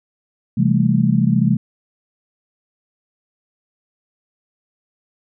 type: chord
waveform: sine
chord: A minor seventh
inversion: first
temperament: equal with one note detuned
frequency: 130.81 / 164.81 / 198.96 / 220 Hz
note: C3 / E3 / G3 / A3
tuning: 0 / 0 / +26 / 0 cents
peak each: -18 dBFS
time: 0.57-1.57 s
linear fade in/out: 10 ms
effects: none